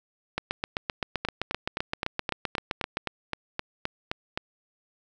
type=two click trains; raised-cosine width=0.3 ms; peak=-12 / -11 dBFS; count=13 / 21; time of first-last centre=1.25-4.375 / 0.38-2.971 s; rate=3.84 / 7.72 Hz; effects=none